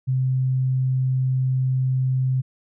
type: tone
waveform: sine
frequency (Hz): 130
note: C3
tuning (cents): -11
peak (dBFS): -18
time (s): 0.07-2.42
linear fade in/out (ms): 20
effects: none